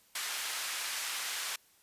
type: band-pass noise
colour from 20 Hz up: pink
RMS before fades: -37 dBFS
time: 0.15-1.56 s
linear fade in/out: 5 ms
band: 1500 to 13000 Hz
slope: 12 dB/octave
effects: white hiss -65 dBFS RMS until 1.82 s + resampled to 32000 Hz